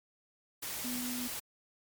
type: tone in noise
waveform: sine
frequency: 246.9 Hz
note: B3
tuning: in tune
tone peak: -37 dBFS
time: 0.84-1.28 s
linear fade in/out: 10 ms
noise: white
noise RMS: -39 dBFS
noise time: 0.62-1.4 s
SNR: -1 dB
effects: MP3 96 kbps